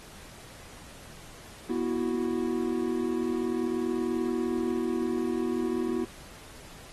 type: chord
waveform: triangle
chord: B suspended fourth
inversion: none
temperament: equal with one note detuned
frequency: 244 / 329.6 / 370 Hz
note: B3 / E4 / F#4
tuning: -21 / 0 / 0 cents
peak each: -29 dBFS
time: 1.69-6.05 s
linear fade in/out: 10 ms
effects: pink hiss -49 dBFS RMS until 6.92 s + AAC 32 kbps